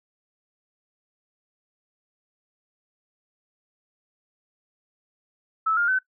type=tone with pitch steps; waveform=sine; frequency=1308 / 1410 / 1520 Hz; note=E6 / F6 / F#6; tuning=-14 / +16 / +46 cents; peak=-19 dBFS; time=5.66-5.99 s; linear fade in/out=10 ms; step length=110 ms; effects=noise-tail reverb RT60 0.1 s tail -18 dB re dry